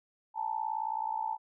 sine tone with amplitude modulation, 880 Hz, A5, in tune, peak -27 dBFS, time 0.34-1.38 s, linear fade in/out 50 ms, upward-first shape sine, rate 58.9 Hz, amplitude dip 90%, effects none

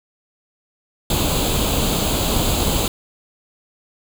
pink noise with comb filter, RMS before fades -19 dBFS, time 1.1-2.88 s, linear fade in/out 2 ms, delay 0.27 ms, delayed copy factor +0.7, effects none

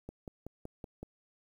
click train, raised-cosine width 2 ms, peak -29 dBFS, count 6, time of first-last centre 0.09-1.03 s, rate 5.32 Hz, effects 10-bit

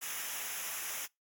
white noise with comb filter, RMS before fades -39 dBFS, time 0.01-1.07 s, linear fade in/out 20 ms, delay 0.23 ms, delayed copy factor -0.75, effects noise-tail reverb RT60 0.2 s tail -25 dB re dry + AAC 64 kbps

